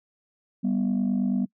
sine tone pair together, 196 / 245.2 Hz, G3 / B3, 0 / -12 cents, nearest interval major third, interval 388 cents, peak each -23 dBFS, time 0.63-1.46 s, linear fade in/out 20 ms, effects noise-tail reverb RT60 0.1 s tail -25 dB re dry + tanh soft clip ceiling -18 dBFS

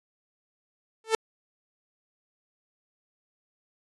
sawtooth tone with exponential growth, 444.2 Hz, A4, 16 cents sharp, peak -13 dBFS, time 1.04-1.15 s, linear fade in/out 2 ms, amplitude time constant 22 ms, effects resampled to 24000 Hz

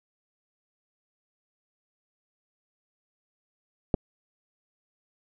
clicks, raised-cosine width 2 ms, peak -8 / -25 dBFS, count 2, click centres 3.942 / 3.947 s, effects none

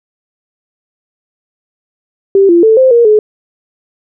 sine tone with pitch steps, 391.8 / 342.6 / 442.1 / 521 / 471.1 / 425.8 Hz, G4 / F4 / A4 / C5 / A#4 / G#4, -1 / -33 / +8 / -7 / +18 / +43 cents, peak -3 dBFS, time 2.35-3.19 s, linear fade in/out 2 ms, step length 140 ms, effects none

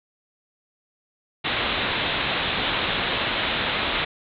white low-pass noise, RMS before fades -25 dBFS, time 1.44-4.05 s, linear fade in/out 10 ms, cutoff 3900 Hz, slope 96 dB/octave, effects none

